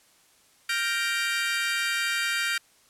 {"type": "chord", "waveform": "30% pulse", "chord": "G minor seventh", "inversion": "third", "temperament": "equal", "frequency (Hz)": [1396.9, 1568, 1864.7, 2349], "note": ["F6", "G6", "Bb6", "D7"], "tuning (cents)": [0, 0, 0, 0], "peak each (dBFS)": -28, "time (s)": [0.69, 2.58], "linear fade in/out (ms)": 5, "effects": ["white hiss -60 dBFS RMS until 2.89 s", "low-pass 11000 Hz 12 dB/octave"]}